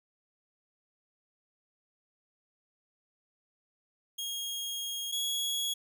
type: tone pair in turn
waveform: sawtooth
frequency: 3265 / 3339 Hz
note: G#7 / G#7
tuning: -30 / +9 cents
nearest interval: unison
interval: 39 cents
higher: second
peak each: -31 / -27 dBFS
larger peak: second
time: 4.18-5.12 / 5.12-5.74 s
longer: first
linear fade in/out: 10 ms
effects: none